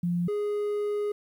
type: tone pair in turn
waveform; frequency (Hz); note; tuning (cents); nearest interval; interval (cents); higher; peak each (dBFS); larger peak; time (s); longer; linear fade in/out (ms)
sine / triangle; 174.3 / 414.6; F3 / G#4; -3 / -3; octave + minor third; 1500; second; -24; neither; 0.03-0.28 / 0.28-1.12; second; 5
effects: 10-bit